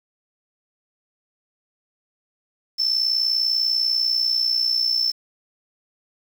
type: tone with amplitude modulation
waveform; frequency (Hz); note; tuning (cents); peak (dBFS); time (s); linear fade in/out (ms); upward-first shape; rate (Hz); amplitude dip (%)
sine; 5310; E8; +12; -15; 2.78-5.12; 20; sine; 60.1; 70
effects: 7-bit